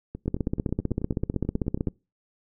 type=two click trains; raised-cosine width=3 ms; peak=-21 / -12 dBFS; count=17 / 26; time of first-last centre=0.15-1.883 / 0.28-1.872 s; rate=9.23 / 15.7 Hz; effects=noise-tail reverb RT60 0.3 s tail -25 dB re dry